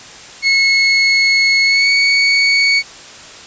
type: tone with pitch glide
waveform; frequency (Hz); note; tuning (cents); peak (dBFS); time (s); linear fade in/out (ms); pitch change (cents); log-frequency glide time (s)
30% pulse; 2185 to 2232; C#7 to C#7; -26 to +11; -7; 0.42-2.83; 50; +37; 1.64-1.9
effects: white hiss -35 dBFS RMS until 3.46 s + resampled to 16000 Hz